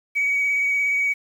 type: tone with vibrato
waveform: sine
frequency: 2262 Hz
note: C#7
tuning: 34 cents sharp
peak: -17 dBFS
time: 0.15-1.14 s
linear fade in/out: 20 ms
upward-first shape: square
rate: 17 Hz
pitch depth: 14 cents each way
effects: tanh soft clip ceiling -15 dBFS + 8-bit